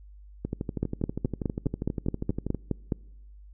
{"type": "two click trains", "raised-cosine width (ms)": 3, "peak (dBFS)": [-17, -13], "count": [27, 11], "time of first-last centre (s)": [[0.45, 2.547], [0.83, 2.922]], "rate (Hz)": [12.4, 4.78], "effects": ["noise-tail reverb RT60 1.0 s tail -26 dB re dry", "added 50 Hz sine -46 dBFS peak until 3.53 s"]}